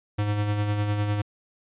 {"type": "tone with tremolo", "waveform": "square", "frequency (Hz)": 103.83, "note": "G#2", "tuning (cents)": 0, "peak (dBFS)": -22, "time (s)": [0.18, 1.22], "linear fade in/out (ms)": 10, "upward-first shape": "sine", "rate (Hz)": 9.9, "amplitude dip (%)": 40, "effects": ["resampled to 8000 Hz"]}